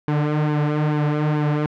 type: tone with flanger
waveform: sawtooth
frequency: 150 Hz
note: D3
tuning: 37 cents sharp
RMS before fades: -20 dBFS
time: 0.08-1.66 s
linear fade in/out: 0 ms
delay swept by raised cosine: 1.5 to 5.6 ms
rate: 2.3 Hz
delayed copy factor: -0.65
effects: low-pass 2000 Hz 12 dB/octave